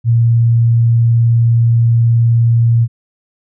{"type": "tone with vibrato", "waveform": "sine", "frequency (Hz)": 116.54, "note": "A#2", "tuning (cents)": 0, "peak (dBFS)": -7, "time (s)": [0.04, 2.88], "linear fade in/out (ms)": 50, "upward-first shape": "triangle", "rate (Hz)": 19, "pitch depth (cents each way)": 10, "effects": []}